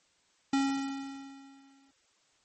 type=tone with exponential decay; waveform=square; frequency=273.5 Hz; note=C#4; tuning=23 cents flat; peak=-24 dBFS; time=0.53-1.91 s; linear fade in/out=5 ms; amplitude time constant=300 ms; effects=white hiss -69 dBFS RMS until 2.44 s + MP3 32 kbps